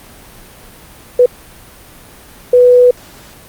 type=tone bursts at uneven times; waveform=sine; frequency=493.9 Hz; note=B4; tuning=in tune; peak=-3 dBFS; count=2; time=1.19-1.26 / 2.53-2.91 s; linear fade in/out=5 ms; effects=pink hiss -38 dBFS RMS until 3.48 s + Opus 32 kbps